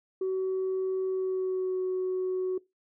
sine tone with pitch glide, 377.2 to 370.9 Hz, F#4 to F#4, +33 to +4 cents, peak -25 dBFS, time 0.21-2.58 s, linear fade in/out 5 ms, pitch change -29 cents, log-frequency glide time 1.06-1.81 s, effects noise-tail reverb RT60 0.2 s tail -21 dB re dry + tanh soft clip ceiling -24 dBFS

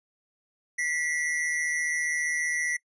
square tone pair together, 1951 / 2106 Hz, B6 / C7, -22 / +11 cents, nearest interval minor second, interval 133 cents, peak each -28 / -34 dBFS, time 0.78-2.77 s, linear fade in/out 10 ms, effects noise-tail reverb RT60 0.1 s tail -22 dB re dry + resampled to 24000 Hz

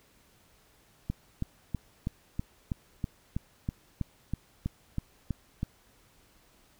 click train, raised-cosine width 5 ms, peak -18 dBFS, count 15, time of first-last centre 1.1-5.631 s, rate 3.09 Hz, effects pink hiss -63 dBFS RMS until 6.79 s

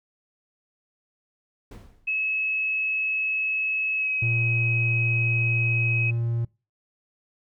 brown noise with exponential decay, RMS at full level -34 dBFS, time 1.71-2.17 s, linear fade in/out 5 ms, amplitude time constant 100 ms
sine tone with pitch glide, 2580 to 2544 Hz, E7 to D#7, -38 to +38 cents, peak -23 dBFS, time 2.07-6.11 s, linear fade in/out 10 ms, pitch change -24 cents, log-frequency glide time 3.97-4.1 s
triangle tone, 116.9 Hz, A#2, 5 cents sharp, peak -21 dBFS, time 4.22-6.45 s, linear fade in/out 5 ms
effects noise-tail reverb RT60 0.3 s tail -24 dB re dry

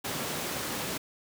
pink high-pass noise, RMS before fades -34 dBFS, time 0.04-0.98 s, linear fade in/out 10 ms, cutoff 150 Hz, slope 12 dB/octave, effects none

